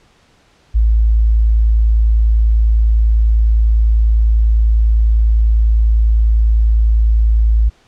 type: tone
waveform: sine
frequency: 55 Hz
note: A1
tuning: in tune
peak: -8 dBFS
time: 0.74-7.7 s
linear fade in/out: 20 ms
effects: pink hiss -52 dBFS RMS until 7.87 s + low-pass 6000 Hz 12 dB/octave